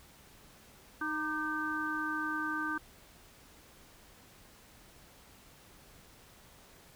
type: harmonic tone with a mistuned harmonic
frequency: 309.3 Hz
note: D#4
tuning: 10 cents flat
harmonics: 1 / 3 / 4 / 5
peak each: -38 / -43 / -38 / -35 dBFS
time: 1.01-2.78 s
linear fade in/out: 5 ms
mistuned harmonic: 4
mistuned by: -56 cents
effects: pink hiss -58 dBFS RMS until 6.95 s